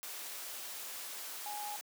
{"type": "tone in noise", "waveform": "sine", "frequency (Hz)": 830.6, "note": "G#5", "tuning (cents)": 0, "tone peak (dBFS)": -40, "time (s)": [1.46, 1.76], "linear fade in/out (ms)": 0, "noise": "white", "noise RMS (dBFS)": -44, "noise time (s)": [0.03, 1.81], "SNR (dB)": 1, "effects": ["high-pass 400 Hz 12 dB/octave"]}